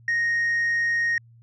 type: tone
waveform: sine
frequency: 1864.7 Hz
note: A#6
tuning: in tune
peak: -18 dBFS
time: 0.08-1.18 s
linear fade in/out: 2 ms
effects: tanh soft clip ceiling -19 dBFS + added 116 Hz sine -49 dBFS peak until 1.42 s